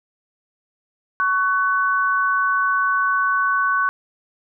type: tone pair together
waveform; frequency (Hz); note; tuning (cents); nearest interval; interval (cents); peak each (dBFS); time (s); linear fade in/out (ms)
sine; 1115.6 / 1500; C#6 / F#6; +11 / +23; perfect fourth; 512; -19; 1.2-3.89; 0
effects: none